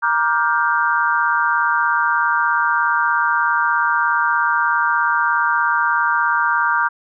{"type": "chord", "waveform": "sine", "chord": "G minor seventh", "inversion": "first", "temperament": "just", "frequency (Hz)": [940.8, 1176, 1411.2, 1568], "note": ["Bb5", "D6", "F6", "G6"], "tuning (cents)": [16, 2, 18, 0], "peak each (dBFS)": -20, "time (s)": [0.02, 6.89], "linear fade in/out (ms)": 20, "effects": []}